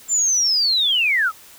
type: linear sweep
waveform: sine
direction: down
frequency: 7350 to 1206 Hz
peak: -15 dBFS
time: 0.08-1.32 s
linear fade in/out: 50 ms
effects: white hiss -45 dBFS RMS until 1.58 s